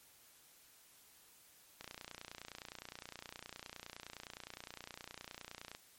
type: click train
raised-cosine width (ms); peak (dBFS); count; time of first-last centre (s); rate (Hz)
0.2; -29; 118; 1.81-5.749; 29.7
effects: white hiss -64 dBFS RMS until 5.98 s + MP3 64 kbps